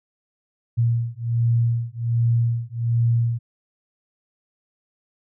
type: beating tone pair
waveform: sine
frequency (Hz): 116.54 / 117.84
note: A#2 / A#2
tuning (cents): 0 / +19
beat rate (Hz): 1.3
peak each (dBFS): -21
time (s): 0.77-3.39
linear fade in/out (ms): 20
effects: none